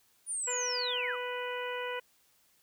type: linear sweep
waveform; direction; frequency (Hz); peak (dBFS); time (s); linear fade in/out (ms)
sine; down; 9630 to 1046.5; -32; 0.26-1.17; 50
type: harmonic tone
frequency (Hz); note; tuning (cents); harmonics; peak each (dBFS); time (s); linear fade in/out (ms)
493.9; B4; 0; 1 / 2 / 3 / 4 / 5 / 6; -37 / -40 / -42 / -43 / -44 / -45; 0.47-2; 10
effects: white hiss -68 dBFS RMS until 2.62 s